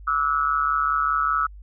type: tone with amplitude modulation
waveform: sine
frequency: 1302 Hz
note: E6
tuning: 22 cents flat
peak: -15 dBFS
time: 0.07-1.47 s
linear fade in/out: 10 ms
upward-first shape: sine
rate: 145 Hz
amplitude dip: 90%
effects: added 50 Hz sine -39 dBFS peak until 1.62 s